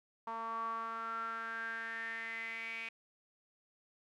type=tone with band-pass filter sweep; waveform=sawtooth; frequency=226.9 Hz; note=A#3; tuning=47 cents flat; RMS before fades=-41 dBFS; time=0.27-2.89 s; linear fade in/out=5 ms; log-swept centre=1000 to 2400 Hz; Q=9.2; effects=none